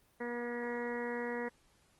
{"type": "harmonic tone", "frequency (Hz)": 239.9, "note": "A#3", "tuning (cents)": 50, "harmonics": [1, 2, 3, 4, 5, 6, 7, 8, 9], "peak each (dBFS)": [-41, -38, -50, -45, -54, -51, -48, -44, -53], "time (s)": [0.2, 1.49], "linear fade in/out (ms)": 10, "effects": ["pink hiss -69 dBFS RMS until 1.99 s", "Opus 24 kbps"]}